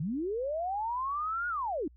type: linear two-way sweep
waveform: sine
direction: up then down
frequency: 134.7 to 1454 to 261.1 Hz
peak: -30 dBFS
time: 0-1.88 s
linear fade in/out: 5 ms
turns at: 1.48 s
effects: added 60 Hz sine -54 dBFS peak until 1.96 s